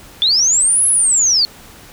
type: linear two-way sweep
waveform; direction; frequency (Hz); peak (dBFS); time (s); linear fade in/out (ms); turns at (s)
sine; up then down; 3416 to 10860 to 4296; -10; 0.22-1.45; 0; 0.86
effects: pink hiss -40 dBFS RMS until 1.92 s